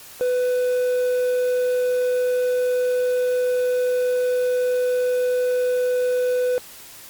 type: tone with quantisation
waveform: triangle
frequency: 498.8 Hz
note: B4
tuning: 17 cents sharp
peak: -16 dBFS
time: 0.21-6.58 s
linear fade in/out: 0 ms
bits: 7
effects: white hiss -42 dBFS RMS until 7.09 s + Opus 48 kbps